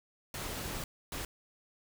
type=noise bursts at uneven times; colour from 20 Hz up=pink; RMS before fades=-39 dBFS; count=2; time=0.34-0.84 / 1.12-1.25 s; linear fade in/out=2 ms; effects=none